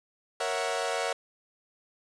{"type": "chord", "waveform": "sawtooth", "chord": "F# dominant seventh", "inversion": "first", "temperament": "equal", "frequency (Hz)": [466.2, 554.4, 659.3, 740], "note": ["A#4", "C#5", "E5", "F#5"], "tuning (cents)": [0, 0, 0, 0], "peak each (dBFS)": -30, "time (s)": [0.4, 1.13], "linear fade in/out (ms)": 5, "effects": ["resampled to 22050 Hz", "8-bit"]}